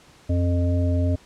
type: harmonic tone with a mistuned harmonic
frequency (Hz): 87.31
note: F2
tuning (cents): 0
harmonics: 1 / 3 / 5 / 7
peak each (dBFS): -19 / -26 / -37 / -30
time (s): 0.29-1.16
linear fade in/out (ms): 10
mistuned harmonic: 3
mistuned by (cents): +19
effects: pink hiss -52 dBFS RMS until 1.25 s + low-pass 8000 Hz 12 dB/octave